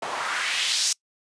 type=noise with band-pass filter sweep; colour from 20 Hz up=white; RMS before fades=-26 dBFS; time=0.02-0.93 s; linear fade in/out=5 ms; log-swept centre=680 to 6100 Hz; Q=1.8; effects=noise-tail reverb RT60 0.1 s tail -25 dB re dry + resampled to 22050 Hz